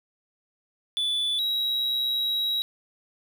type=tone pair in turn; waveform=triangle; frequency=3469 / 3857 Hz; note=A7 / B7; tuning=-25 / -42 cents; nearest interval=major second; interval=183 cents; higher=second; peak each=-22 dBFS; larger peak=neither; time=0.97-1.39 / 1.39-2.62 s; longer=second; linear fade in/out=0 ms; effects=none